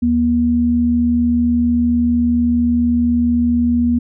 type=tone pair together; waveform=sine; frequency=75.56 / 239.9 Hz; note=D2 / A#3; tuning=+50 / +50 cents; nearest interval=octave + minor sixth; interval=2000 cents; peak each=-22 / -12 dBFS; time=0.02-3.99 s; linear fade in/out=10 ms; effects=none